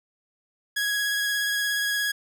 sawtooth tone with vibrato, 1661.2 Hz, G#6, in tune, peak -20 dBFS, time 0.76-2.12 s, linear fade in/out 10 ms, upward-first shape sine, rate 17 Hz, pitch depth 13 cents each way, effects none

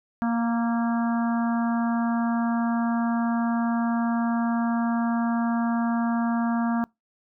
harmonic tone with a mistuned harmonic, 233.1 Hz, A#3, in tune, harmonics 1 / 3 / 4 / 5 / 6 / 7, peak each -22 / -32 / -34 / -36 / -38 / -39 dBFS, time 0.22-6.84 s, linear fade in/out 0 ms, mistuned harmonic 6, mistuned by -26 cents, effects noise-tail reverb RT60 0.2 s tail -26 dB re dry

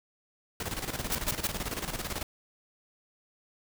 pink noise with tremolo, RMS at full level -33 dBFS, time 0.6-2.23 s, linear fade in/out 2 ms, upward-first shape square, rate 18 Hz, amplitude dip 65%
white noise bursts, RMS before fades -29 dBFS, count 3, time 1.12-1.47 s, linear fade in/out 0 ms, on 30 ms, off 130 ms
effects none

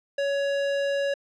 square tone, 560 Hz, C#5, 18 cents sharp, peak -24 dBFS, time 0.18-1.14 s, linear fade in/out 5 ms, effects low-pass 4000 Hz 12 dB/octave

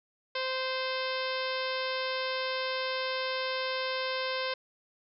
harmonic tone, 520 Hz, C5, 11 cents flat, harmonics 1 / 2 / 3 / 4 / 5 / 6 / 7 / 8 / 9 / 10, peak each -34 / -37 / -39 / -40 / -41 / -42 / -42 / -43 / -44 / -44 dBFS, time 0.35-4.54 s, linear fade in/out 5 ms, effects none

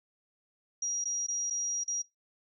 sine tone with dropouts, 5730 Hz, F8, 44 cents sharp, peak -29 dBFS, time 0.82-2.02 s, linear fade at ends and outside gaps 5 ms, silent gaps 1.042-1.054 / 1.266-1.283 / 1.501-1.506 / 1.838-1.878 s, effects noise-tail reverb RT60 0.2 s tail -23 dB re dry

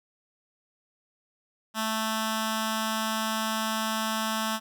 10% pulse tone with notch filter, 220 Hz, A3, in tune, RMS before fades -29 dBFS, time 1.74-4.6 s, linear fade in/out 50 ms, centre 440 Hz, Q 0.55, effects none

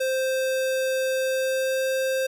square tone with pitch glide, 523.3 to 526.6 Hz, C5 to C5, 0 to +11 cents, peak -23 dBFS, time 0-2.27 s, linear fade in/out 10 ms, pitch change +11 cents, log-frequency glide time 1.22-1.86 s, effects none

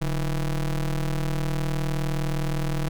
square ring-modulated tone, 82.41 Hz, E2, in tune, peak -21 dBFS, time 0.01-2.89 s, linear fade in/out 10 ms, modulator 62.6 Hz, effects none

